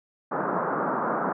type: band-pass noise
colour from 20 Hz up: white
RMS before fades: -27 dBFS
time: 0.31-1.33 s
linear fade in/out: 10 ms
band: 150 to 1400 Hz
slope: 48 dB/octave
effects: none